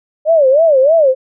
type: tone with vibrato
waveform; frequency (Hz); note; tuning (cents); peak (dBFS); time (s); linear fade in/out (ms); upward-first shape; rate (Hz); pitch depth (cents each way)
sine; 587.3; D5; 0; -6; 0.25-1.15; 50; sine; 3.2; 220
effects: none